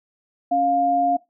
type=tone pair together; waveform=sine; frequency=277.8 / 704 Hz; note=C#4 / F5; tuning=+4 / +14 cents; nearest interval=octave + major third; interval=1610 cents; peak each=-25 / -17 dBFS; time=0.51-1.17 s; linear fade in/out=10 ms; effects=noise-tail reverb RT60 0.2 s tail -20 dB re dry